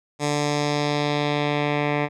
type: tone with low-pass filter sweep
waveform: 10% pulse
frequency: 146.83 Hz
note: D3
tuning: in tune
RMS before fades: -23 dBFS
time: 0.19-2.09 s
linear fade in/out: 50 ms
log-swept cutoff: 7600 to 2200 Hz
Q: 1.7
effects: none